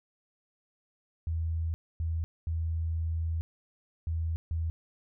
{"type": "tone bursts at uneven times", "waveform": "sine", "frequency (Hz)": 81.7, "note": "E2", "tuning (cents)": -15, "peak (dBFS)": -28, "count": 5, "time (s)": [[1.27, 1.74], [2, 2.24], [2.47, 3.41], [4.07, 4.36], [4.51, 4.7]], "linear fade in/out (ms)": 0, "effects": []}